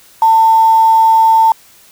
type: tone with quantisation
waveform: sine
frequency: 895 Hz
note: A5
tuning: 29 cents sharp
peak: -5 dBFS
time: 0.22-1.52 s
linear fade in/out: 2 ms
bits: 5
effects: white hiss -44 dBFS RMS until 1.91 s